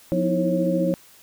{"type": "tone cluster", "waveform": "sine", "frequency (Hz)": [177.2, 249.5, 315.5, 329.7, 543], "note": ["F3", "B3", "D#4", "E4", "C#5"], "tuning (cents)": [25, 18, 24, 0, -36], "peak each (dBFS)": [-23, -30, -26, -29, -23], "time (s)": [0.12, 0.94], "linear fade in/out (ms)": 0, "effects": ["white hiss -51 dBFS RMS until 1.22 s"]}